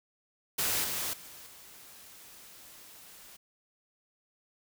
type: noise with level steps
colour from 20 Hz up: white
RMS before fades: -30 / -34 / -49 / -52 dBFS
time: 0.58-3.37 s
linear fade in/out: 10 ms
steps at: 0.84 / 1.13 / 1.46 s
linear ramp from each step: 5 ms
effects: none